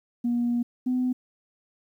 sine tone pair in turn, 239.5 / 252.3 Hz, A#3 / B3, +47 / +37 cents, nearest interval minor second, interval 90 cents, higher second, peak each -21 dBFS, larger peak neither, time 0.24-0.63 / 0.86-1.13 s, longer first, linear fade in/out 10 ms, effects tanh soft clip ceiling -18 dBFS + 10-bit

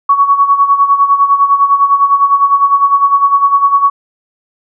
sine tone with tremolo, 1120 Hz, C#6, 18 cents sharp, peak -3 dBFS, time 0.09-3.9 s, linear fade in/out 5 ms, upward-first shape sine, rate 9.9 Hz, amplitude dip 70%, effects none

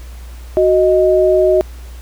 sine tone pair together, 371 / 624 Hz, F#4 / D#5, +5 / +5 cents, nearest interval major sixth, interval 900 cents, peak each -11 dBFS, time 0.57-1.61 s, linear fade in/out 0 ms, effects added 60 Hz sine -29 dBFS peak until 2.01 s + pink hiss -43 dBFS RMS until 2.01 s

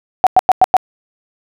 sine tone bursts, 749 Hz, F#5, 21 cents sharp, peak -3 dBFS, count 5, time 0.24-0.767 s, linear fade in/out 0 ms, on 27 ms, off 98 ms, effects none

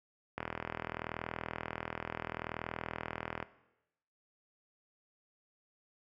click train, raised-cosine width 0.5 ms, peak -21 dBFS, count 125, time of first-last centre 0.38-3.427 s, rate 40.7 Hz, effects noise-tail reverb RT60 0.9 s tail -17 dB re dry + high-pass 60 Hz 12 dB/octave

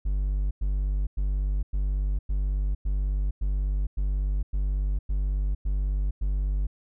triangle tone bursts, 49 Hz, G1, in tune, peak -21 dBFS, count 12, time 0.05-6.67 s, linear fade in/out 10 ms, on 460 ms, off 100 ms, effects none

